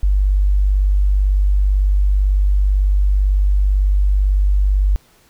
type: tone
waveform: sine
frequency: 49 Hz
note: G1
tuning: in tune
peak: -11 dBFS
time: 0.03-4.96 s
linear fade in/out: 0 ms
effects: pink hiss -53 dBFS RMS until 5.29 s